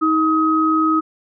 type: tone pair together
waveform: sine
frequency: 316.2 / 1265 Hz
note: D#4 / D#6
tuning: +28 / +28 cents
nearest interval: 2 octaves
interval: 2400 cents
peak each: -16 dBFS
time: 0.01-1.01 s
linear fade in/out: 20 ms
effects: none